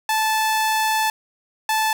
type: tone pair in turn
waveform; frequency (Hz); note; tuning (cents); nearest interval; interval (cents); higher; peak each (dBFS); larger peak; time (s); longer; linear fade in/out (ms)
sawtooth; 874 / 874; A5 / A5; -12 / -12; unison; 0; neither; -14; neither; 0.09-1.1 / 1.69-1.93; first; 2
effects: none